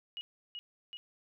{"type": "tone with echo", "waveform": "sine", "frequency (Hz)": 2893, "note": "F#7", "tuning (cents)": -40, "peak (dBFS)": -38, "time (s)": [0.17, 0.21], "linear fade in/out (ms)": 0, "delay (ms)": 380, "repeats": 2, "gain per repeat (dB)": -2, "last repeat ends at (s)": 0.97, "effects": []}